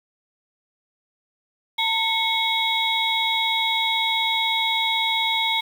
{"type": "tone cluster", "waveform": "sine", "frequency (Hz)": [904, 2190, 3361, 3799], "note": ["A5", "C#7", "G#7", "A#7"], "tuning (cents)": [47, -22, 20, 32], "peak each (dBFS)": -25, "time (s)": [1.78, 5.61], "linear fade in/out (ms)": 10, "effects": ["7-bit"]}